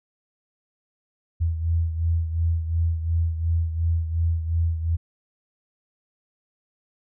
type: beating tone pair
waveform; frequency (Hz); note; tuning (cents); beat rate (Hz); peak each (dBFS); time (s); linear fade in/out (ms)
sine; 82.41 / 85.21; E2 / F2; 0 / -42; 2.8; -21 / -28; 1.4-4.97; 20
effects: none